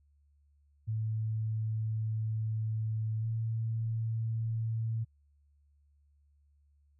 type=tone with pitch glide; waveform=sine; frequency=110 to 112.7 Hz; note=A2 to A2; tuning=0 to +42 cents; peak=-30 dBFS; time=0.87-5.05 s; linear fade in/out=20 ms; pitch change=+42 cents; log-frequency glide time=3.2-3.26 s; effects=added 72 Hz sine -64 dBFS peak until 6.99 s